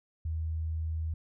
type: tone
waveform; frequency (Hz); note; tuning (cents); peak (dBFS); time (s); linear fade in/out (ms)
sine; 80; D#2; +49; -30; 0.25-1.14; 5
effects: none